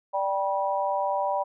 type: chord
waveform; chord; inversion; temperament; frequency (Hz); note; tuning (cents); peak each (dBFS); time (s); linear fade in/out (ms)
sine; G major; second; equal with one note detuned; 587.3 / 784 / 971.4; D5 / G5 / B5; 0 / 0 / -29; -28; 0.13-1.44; 20
effects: none